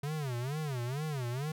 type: tone with vibrato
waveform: square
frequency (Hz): 136.6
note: C#3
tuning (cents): -25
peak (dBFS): -34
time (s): 0.03-1.52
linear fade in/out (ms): 5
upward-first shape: sine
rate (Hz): 2.2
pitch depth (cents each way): 240
effects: none